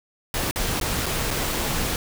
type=noise with dropouts; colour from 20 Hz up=pink; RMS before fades=-25 dBFS; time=0.34-1.96 s; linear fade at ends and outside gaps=1 ms; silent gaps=0.511-0.559 / 0.8-0.812 / 1.059-1.063 / 1.306-1.31 s; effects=none